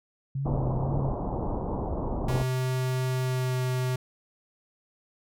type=tone with vibrato; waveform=sine; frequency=134 Hz; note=C3; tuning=42 cents sharp; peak=-27 dBFS; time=0.35-1.12 s; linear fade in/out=5 ms; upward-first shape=sine; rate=2.1 Hz; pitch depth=71 cents each way
type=low-pass noise; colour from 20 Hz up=pink; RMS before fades=-30 dBFS; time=0.45-2.43 s; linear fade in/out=10 ms; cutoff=1000 Hz; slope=48 dB/octave
type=tone with pitch glide; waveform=square; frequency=128.8 to 127.69 Hz; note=C3 to C3; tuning=-27 to -42 cents; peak=-26 dBFS; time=2.28-3.96 s; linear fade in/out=5 ms; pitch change=-15 cents; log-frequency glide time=3.24-3.58 s
effects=none